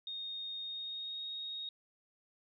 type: tone with pitch glide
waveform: sine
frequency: 3700 to 3745 Hz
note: A#7 to A#7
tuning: -14 to +7 cents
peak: -39 dBFS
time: 0.07-1.69 s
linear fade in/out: 2 ms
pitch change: +21 cents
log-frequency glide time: 0.61-1.27 s
effects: none